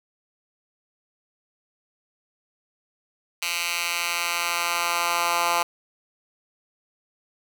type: tone with high-pass filter sweep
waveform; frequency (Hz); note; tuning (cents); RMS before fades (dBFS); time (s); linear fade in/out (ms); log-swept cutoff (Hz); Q
10% pulse; 172.1; F3; -25; -25; 3.42-5.63; 5; 2400 to 960; 1.3
effects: 8-bit